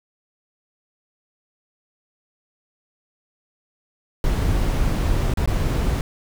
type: noise with dropouts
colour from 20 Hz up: brown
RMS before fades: -20 dBFS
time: 4.24-6.01 s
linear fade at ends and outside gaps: 1 ms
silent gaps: 5.338-5.372 / 5.459-5.475 s
effects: none